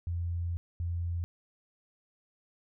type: tone bursts at uneven times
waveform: sine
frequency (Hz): 85.9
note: F2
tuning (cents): -28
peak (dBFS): -30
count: 2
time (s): 0.07-0.57 / 0.8-1.24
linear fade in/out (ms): 0
effects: none